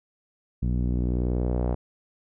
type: tone with low-pass filter sweep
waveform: sawtooth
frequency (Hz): 61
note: B1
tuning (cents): -21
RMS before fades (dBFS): -25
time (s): 0.62-1.75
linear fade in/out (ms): 10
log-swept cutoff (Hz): 190 to 710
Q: 1.5
effects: none